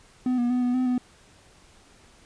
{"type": "tone with pitch steps", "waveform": "triangle", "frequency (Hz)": [252.2, 241.1, 249.1, 246.1, 255, 249.2], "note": ["B3", "B3", "B3", "B3", "C4", "B3"], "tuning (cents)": [36, -41, 15, -6, -44, 16], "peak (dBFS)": -19, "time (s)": [0.26, 0.98], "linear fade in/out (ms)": 2, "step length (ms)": 120, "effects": ["pink hiss -55 dBFS RMS until 2.25 s", "resampled to 22050 Hz"]}